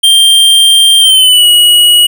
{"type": "tone with pitch glide", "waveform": "square", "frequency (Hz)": [3175, 2911], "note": ["G7", "F#7"], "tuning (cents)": [21, -29], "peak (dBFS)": -3, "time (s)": [0.03, 2.07], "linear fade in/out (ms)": 10, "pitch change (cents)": -150, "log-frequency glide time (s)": [1, 1.47], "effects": []}